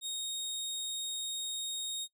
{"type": "tone", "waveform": "25% pulse", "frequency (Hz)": 3729, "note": "A#7", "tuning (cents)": 0, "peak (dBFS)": -31, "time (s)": [0.01, 2.08], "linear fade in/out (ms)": 50, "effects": ["noise-tail reverb RT60 0.1 s tail -24 dB re dry"]}